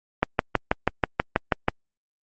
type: click train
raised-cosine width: 0.5 ms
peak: -3 dBFS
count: 10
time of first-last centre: 0.23-1.684 s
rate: 6.19 Hz
effects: Opus 32 kbps